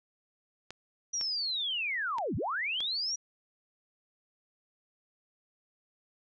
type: clicks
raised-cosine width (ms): 0.2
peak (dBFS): -24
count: 4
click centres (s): 0.706 / 1.212 / 2.184 / 2.805
type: linear two-way sweep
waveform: sine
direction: down then up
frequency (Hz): 5860 to 73.42 to 5860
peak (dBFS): -30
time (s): 1.13-3.16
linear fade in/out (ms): 10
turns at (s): 2.36
effects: none